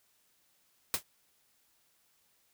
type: noise with exponential decay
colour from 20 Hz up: white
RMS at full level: -26 dBFS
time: 0.94-1.03 s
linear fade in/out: 0 ms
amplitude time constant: 19 ms
effects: white hiss -71 dBFS RMS until 2.53 s

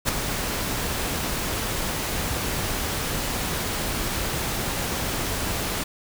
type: noise with ADSR envelope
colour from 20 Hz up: pink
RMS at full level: -19 dBFS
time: 0.05-5.84 s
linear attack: 38 ms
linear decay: 5 ms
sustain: -8 dB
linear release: 9 ms
effects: none

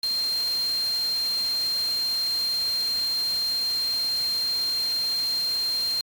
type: tone in noise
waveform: sine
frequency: 4186 Hz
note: C8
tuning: in tune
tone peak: -23 dBFS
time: 0.03-6.01 s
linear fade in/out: 2 ms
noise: white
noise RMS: -38 dBFS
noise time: 0.03-6.01 s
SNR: +12 dB
effects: AAC 64 kbps

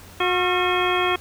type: harmonic tone with a mistuned harmonic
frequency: 361.9 Hz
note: F#4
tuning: 38 cents flat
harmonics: 1 / 2 / 3 / 4 / 5 / 6 / 7 / 9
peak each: -23 / -26 / -25 / -28 / -30 / -30 / -28 / -28 dBFS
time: 0.2-1.16 s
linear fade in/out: 5 ms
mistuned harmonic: 4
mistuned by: -87 cents
effects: added 88 Hz sine -45 dBFS peak until 1.2 s + pink hiss -45 dBFS RMS until 1.2 s

